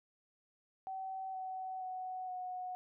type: tone with pitch steps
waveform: sine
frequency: 763 / 752.9 / 743 / 733.2 Hz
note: G5 / F#5 / F#5 / F#5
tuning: -47 / +30 / +7 / -16 cents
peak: -39 dBFS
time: 0.87-2.75 s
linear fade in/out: 0 ms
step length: 470 ms
effects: none